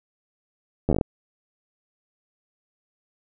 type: slowing click train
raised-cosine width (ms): 2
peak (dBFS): -8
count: 8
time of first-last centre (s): 0.89-1.012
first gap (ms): 11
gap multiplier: 1.15
effects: none